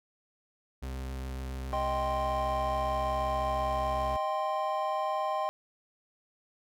40% pulse tone with vibrato, 65.41 Hz, C2, in tune, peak -34 dBFS, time 0.82-4.17 s, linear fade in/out 10 ms, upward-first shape sine, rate 7.3 Hz, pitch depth 12 cents each way
triangle chord, C minor, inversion first, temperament equal, 622.3 / 784 / 1046.5 Hz, Eb5 / G5 / C6, 0 / 0 / 0 cents, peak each -31 dBFS, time 1.73-5.49 s, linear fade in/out 0 ms
effects none

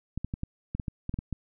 clicks, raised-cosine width 5 ms, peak -19 dBFS, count 11, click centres 0.176 / 0.246 / 0.339 / 0.434 / 0.75 / 0.798 / 0.882 / 1.094 / 1.141 / 1.189 / 1.327 s, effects none

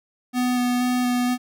square tone with vibrato, 247.6 Hz, B3, 5 cents sharp, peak -20 dBFS, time 0.33-1.38 s, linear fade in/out 50 ms, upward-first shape square, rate 2.1 Hz, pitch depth 9 cents each way, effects none

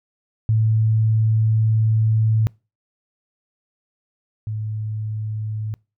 sine tone pair in turn, 110.2 / 107.99 Hz, A2 / A2, +3 / -32 cents, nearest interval unison, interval 35 cents, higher first, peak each -14 / -23 dBFS, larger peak first, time 0.49-2.47 / 4.47-5.74 s, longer first, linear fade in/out 0 ms, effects noise-tail reverb RT60 0.3 s tail -26 dB re dry

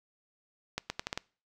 accelerating click train, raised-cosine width 0.2 ms, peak -15 dBFS, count 6, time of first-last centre 0.78-1.176 s, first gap 120 ms, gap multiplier 0.79, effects noise-tail reverb RT60 0.4 s tail -24 dB re dry

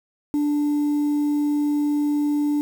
sine tone, 293.7 Hz, D4, in tune, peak -16 dBFS, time 0.34-2.61 s, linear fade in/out 0 ms, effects tanh soft clip ceiling -17 dBFS + 7-bit

